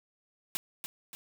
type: noise with echo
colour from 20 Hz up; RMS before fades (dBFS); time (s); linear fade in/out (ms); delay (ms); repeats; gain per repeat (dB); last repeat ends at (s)
white; -33; 0.55-0.57; 0; 290; 2; -6; 1.15
effects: none